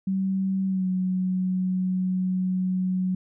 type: tone with pitch glide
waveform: sine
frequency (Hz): 191.4 to 184.99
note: G3 to F#3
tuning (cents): -41 to 0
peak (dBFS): -22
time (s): 0.07-3.15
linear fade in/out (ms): 5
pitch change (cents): -59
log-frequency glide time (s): 0.67-0.87
effects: none